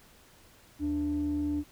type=tone pair together; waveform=sine; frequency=77.78 / 294 Hz; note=D#2 / D4; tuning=0 / +2 cents; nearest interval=octave + major seventh; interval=2302 cents; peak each=-35 / -27 dBFS; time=0.79-1.64 s; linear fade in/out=50 ms; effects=tanh soft clip ceiling -23 dBFS + pink hiss -58 dBFS RMS until 1.71 s